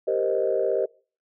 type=chord; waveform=sine; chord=C minor seventh; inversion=second; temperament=equal; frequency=392 / 466.2 / 523.3 / 622.3 Hz; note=G4 / Bb4 / C5 / Eb5; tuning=0 / 0 / 0 / 0 cents; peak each=-26 dBFS; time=0.07-0.86 s; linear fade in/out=10 ms; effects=noise-tail reverb RT60 0.4 s tail -24 dB re dry + tanh soft clip ceiling -11 dBFS